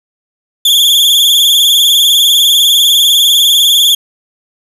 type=tone with vibrato; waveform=40% pulse; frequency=3380 Hz; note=G#7; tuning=30 cents sharp; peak=-4 dBFS; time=0.65-3.95 s; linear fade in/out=5 ms; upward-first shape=sine; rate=20 Hz; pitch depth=84 cents each way; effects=none